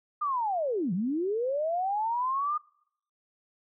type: linear two-way sweep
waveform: sine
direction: down then up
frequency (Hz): 1230 to 164.81 to 1230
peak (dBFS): -26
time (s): 0.21-2.58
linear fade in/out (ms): 10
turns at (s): 0.93
effects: noise-tail reverb RT60 0.7 s tail -25 dB re dry